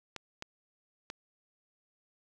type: clicks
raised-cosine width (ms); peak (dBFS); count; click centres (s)
0.2; -22; 3; 0.163 / 0.424 / 1.101
effects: none